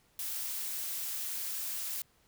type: noise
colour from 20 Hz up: blue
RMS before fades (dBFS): -37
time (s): 0.19-2.02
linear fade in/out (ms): 2
effects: pink hiss -68 dBFS RMS until 2.27 s